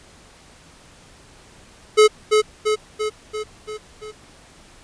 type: tone with echo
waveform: square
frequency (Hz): 428.2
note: A4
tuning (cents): -47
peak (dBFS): -9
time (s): 1.97-2.08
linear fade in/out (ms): 20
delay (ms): 340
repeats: 6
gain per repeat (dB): -4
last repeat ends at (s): 4.12
effects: pink hiss -48 dBFS RMS until 4.83 s + resampled to 22050 Hz